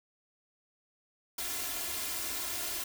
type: noise with comb filter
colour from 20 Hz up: white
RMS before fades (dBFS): -36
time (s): 1.38-2.84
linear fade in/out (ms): 5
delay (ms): 2.9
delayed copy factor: +0.8
effects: none